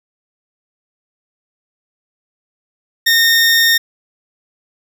20% pulse tone, 1836 Hz, A#6, 27 cents flat, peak -4 dBFS, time 3.06-3.78 s, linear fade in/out 10 ms, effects none

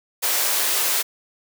white high-pass noise, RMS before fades -21 dBFS, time 0.22-1.03 s, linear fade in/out 20 ms, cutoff 360 Hz, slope 24 dB/octave, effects none

